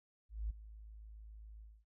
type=tone with ADSR envelope; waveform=sine; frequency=53.6 Hz; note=A1; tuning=45 cents flat; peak=-34 dBFS; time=0.29-1.85 s; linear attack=210 ms; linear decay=12 ms; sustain=-16 dB; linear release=240 ms; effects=none